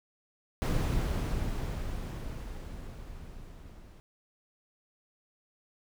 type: noise with level ramp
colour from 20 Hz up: brown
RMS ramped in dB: -26 to -51 dBFS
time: 0.62-4 s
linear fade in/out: 0 ms
effects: none